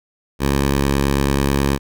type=tone; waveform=10% pulse; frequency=69.3 Hz; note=C#2; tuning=in tune; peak=-7 dBFS; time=0.39-1.79 s; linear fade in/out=50 ms; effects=none